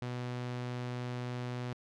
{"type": "tone", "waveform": "sawtooth", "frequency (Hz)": 123.47, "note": "B2", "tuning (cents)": 0, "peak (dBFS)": -32, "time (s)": [0.02, 1.73], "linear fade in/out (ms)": 0, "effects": ["low-pass 5000 Hz 12 dB/octave"]}